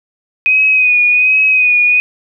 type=tone with vibrato; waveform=sine; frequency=2500 Hz; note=D#7; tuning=8 cents sharp; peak=-7 dBFS; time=0.46-2 s; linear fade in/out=0 ms; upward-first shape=sine; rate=1.3 Hz; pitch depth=37 cents each way; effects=none